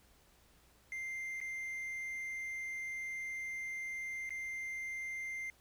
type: tone with dropouts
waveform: triangle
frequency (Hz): 2093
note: C7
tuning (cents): 0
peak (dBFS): -37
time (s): 0.92-5.5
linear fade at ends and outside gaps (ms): 1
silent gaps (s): 1.403-1.413 / 4.293-4.305
effects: added 60 Hz sine -70 dBFS peak until 5.6 s + pink hiss -67 dBFS RMS until 5.6 s